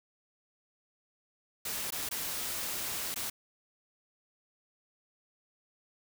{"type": "noise with dropouts", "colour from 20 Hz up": "white", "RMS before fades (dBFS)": -36, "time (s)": [1.65, 3.3], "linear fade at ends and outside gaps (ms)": 5, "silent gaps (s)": [[1.906, 1.922], [2.09, 2.111], [3.144, 3.159]], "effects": []}